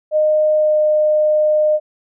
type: tone with pitch glide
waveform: sine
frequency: 614 to 610.1 Hz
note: D#5 to D#5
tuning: -23 to -34 cents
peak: -11 dBFS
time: 0.11-1.8 s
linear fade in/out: 50 ms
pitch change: -11 cents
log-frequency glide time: 0.55-0.78 s
effects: none